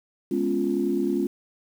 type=chord; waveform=sine; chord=C# dominant seventh; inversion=second; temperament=equal; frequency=207.7 / 246.9 / 277.2 / 349.2 Hz; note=G#3 / B3 / C#4 / E#4; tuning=0 / 0 / 0 / 0 cents; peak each=-28 / -30 / -26 / -25 dBFS; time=0.31-1.27 s; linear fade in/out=5 ms; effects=tanh soft clip ceiling -11 dBFS + 8-bit